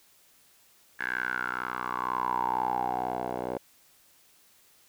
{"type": "tone with band-pass filter sweep", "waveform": "10% pulse", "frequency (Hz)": 62.1, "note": "B1", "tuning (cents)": 10, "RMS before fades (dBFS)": -31, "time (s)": [0.99, 3.58], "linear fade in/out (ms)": 10, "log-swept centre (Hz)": [1700, 580], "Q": 8.1, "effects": ["white hiss -61 dBFS RMS until 4.88 s"]}